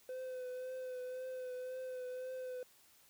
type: tone with vibrato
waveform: triangle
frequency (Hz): 509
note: C5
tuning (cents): -48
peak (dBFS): -39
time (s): 0.09-2.63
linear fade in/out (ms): 2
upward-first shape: triangle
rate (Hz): 1.9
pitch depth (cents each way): 28
effects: white hiss -66 dBFS RMS until 3.09 s